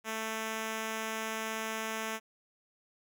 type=tone; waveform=5% pulse; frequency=221 Hz; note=A3; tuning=8 cents sharp; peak=-23 dBFS; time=0.04-2.2 s; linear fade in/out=50 ms; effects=none